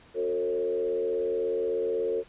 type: tone with frequency modulation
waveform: sine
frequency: 450 Hz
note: A4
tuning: 39 cents sharp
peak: -25 dBFS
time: 0.14-2.24 s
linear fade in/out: 50 ms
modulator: 83.6 Hz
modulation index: 0.87
effects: pink hiss -55 dBFS RMS until 2.28 s + resampled to 8000 Hz